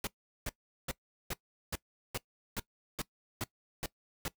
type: noise bursts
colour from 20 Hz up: pink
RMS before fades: -36 dBFS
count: 11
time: 0.04-4.281 s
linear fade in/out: 2 ms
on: 31 ms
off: 390 ms
effects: noise-tail reverb RT60 0.1 s tail -20 dB re dry